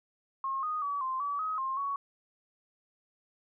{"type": "tone with pitch steps", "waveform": "sine", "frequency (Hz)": [1077, 1239, 1141, 1045, 1145, 1267, 1061, 1118], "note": ["C6", "D#6", "C#6", "C6", "D6", "D#6", "C6", "C#6"], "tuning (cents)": [50, -8, 50, -2, -44, 31, 24, 14], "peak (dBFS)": -30, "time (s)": [0.44, 1.96], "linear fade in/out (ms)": 2, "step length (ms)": 190, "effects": []}